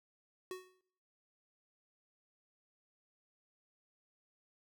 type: tone with exponential decay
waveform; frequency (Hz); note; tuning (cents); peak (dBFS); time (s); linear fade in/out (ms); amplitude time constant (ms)
square; 370; F#4; 0; -39; 0.51-0.81; 1; 64
effects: noise-tail reverb RT60 0.6 s tail -19 dB re dry